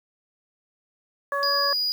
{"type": "harmonic tone", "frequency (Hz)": 563, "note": "C#5", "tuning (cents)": 27, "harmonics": [1, 2, 3], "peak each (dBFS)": [-28, -26, -29], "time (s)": [1.32, 1.73], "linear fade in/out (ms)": 2}
{"type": "tone", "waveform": "triangle", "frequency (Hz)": 4906, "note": "D#8", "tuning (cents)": -25, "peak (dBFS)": -21, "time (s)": [1.43, 1.92], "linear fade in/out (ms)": 0}
{"effects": ["8-bit"]}